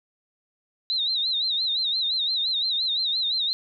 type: tone with vibrato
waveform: sine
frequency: 3891 Hz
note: B7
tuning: 27 cents flat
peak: -22 dBFS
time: 0.9-3.53 s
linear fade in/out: 0 ms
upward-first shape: sine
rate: 5.8 Hz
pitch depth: 120 cents each way
effects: none